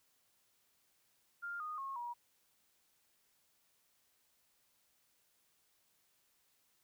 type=tone with pitch steps; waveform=sine; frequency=1400 / 1232.9 / 1085.8 / 956.2 Hz; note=F6 / D#6 / C#6 / A#5; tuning=+4 / -16 / -36 / +44 cents; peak=-40 dBFS; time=1.42-2.14 s; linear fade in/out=20 ms; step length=180 ms; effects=white hiss -75 dBFS RMS until 6.83 s